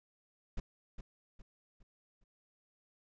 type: noise with echo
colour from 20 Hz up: brown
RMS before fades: -36 dBFS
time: 0.57-0.6 s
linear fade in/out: 5 ms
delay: 410 ms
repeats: 4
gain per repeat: -8 dB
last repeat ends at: 2.24 s
effects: resampled to 16000 Hz